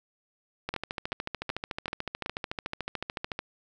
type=two click trains; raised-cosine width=0.3 ms; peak=-16 / -15 dBFS; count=38 / 5; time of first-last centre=0.69-3.391 / 0.74-2.261 s; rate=13.7 / 2.63 Hz; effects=none